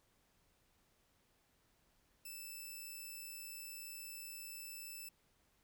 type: tone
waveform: 5% pulse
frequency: 2637 Hz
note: E7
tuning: in tune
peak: -38 dBFS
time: 2.25-5.09 s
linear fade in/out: 5 ms
effects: pink hiss -75 dBFS RMS until 5.63 s